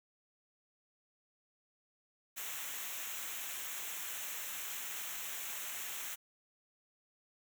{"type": "noise with comb filter", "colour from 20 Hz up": "white", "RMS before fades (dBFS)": -42, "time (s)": [2.36, 6.16], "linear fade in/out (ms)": 20, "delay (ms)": 0.21, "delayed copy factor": -0.7, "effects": []}